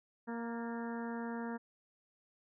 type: harmonic tone with a mistuned harmonic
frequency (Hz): 233.1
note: A#3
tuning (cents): 0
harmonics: 1 / 2 / 3 / 4 / 5 / 6 / 7 / 8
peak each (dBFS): -39 / -45 / -50 / -47 / -55 / -52 / -52 / -56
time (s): 0.27-1.58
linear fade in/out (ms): 20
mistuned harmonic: 8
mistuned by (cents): -45
effects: none